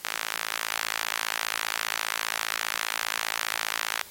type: tone with high-pass filter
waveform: sawtooth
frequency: 55 Hz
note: A1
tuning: in tune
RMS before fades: -32 dBFS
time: 0.04-4.03 s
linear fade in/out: 10 ms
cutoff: 1500 Hz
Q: 1
effects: white hiss -47 dBFS RMS until 4.1 s + AAC 48 kbps